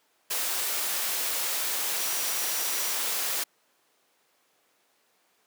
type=tone in noise; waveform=sine; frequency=5800 Hz; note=F#8; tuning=35 cents flat; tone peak=-38 dBFS; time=1.98-2.94 s; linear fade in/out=10 ms; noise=white; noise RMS=-29 dBFS; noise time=0.3-3.44 s; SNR=-12 dB; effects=pink hiss -67 dBFS RMS until 5.46 s + high-pass 400 Hz 12 dB/octave